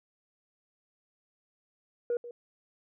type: tone with echo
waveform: sine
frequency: 478.9 Hz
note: A#4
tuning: 47 cents sharp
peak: -25 dBFS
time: 2.1-2.17 s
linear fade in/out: 2 ms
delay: 140 ms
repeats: 1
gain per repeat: -15 dB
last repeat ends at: 2.31 s
effects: tanh soft clip ceiling -24 dBFS

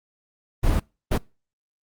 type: noise bursts at uneven times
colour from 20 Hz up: brown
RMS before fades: -19 dBFS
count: 2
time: 0.63-0.8 / 1.11-1.18 s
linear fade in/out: 10 ms
effects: noise-tail reverb RT60 0.3 s tail -25 dB re dry + Opus 24 kbps

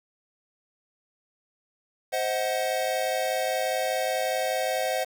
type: chord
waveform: square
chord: C diminished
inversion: none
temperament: equal with one note detuned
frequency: 523.3 / 635 / 740 Hz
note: C5 / Eb5 / Gb5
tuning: 0 / +35 / 0 cents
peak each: -30 dBFS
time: 2.12-5.05 s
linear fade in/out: 20 ms
effects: 8-bit

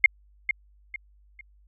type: tone with echo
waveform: sine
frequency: 2131 Hz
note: C7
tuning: 31 cents sharp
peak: -10 dBFS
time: 0.04-0.06 s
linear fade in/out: 2 ms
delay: 450 ms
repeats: 3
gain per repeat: -10 dB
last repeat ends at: 1.41 s
effects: added 50 Hz sine -55 dBFS peak until 1.67 s

